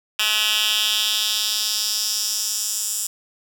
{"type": "tone with high-pass filter sweep", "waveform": "10% pulse", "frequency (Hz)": 213.6, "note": "G#3", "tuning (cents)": 49, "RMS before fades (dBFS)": -22, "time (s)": [0.19, 3.07], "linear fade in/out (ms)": 5, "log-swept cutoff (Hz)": [2500, 7600], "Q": 2.3, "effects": []}